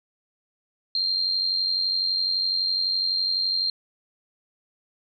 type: tone with amplitude modulation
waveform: sine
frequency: 4186 Hz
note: C8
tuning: in tune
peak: -19 dBFS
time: 0.95-3.7 s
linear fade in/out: 2 ms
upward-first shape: sine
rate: 91.9 Hz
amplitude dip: 55%
effects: none